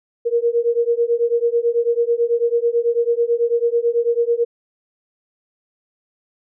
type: beating tone pair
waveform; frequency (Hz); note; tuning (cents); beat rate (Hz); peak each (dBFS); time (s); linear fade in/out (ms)
sine; 466.2 / 475.3; A#4 / A#4; 0 / +34; 9.1; -18; 0.25-4.45; 20
effects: none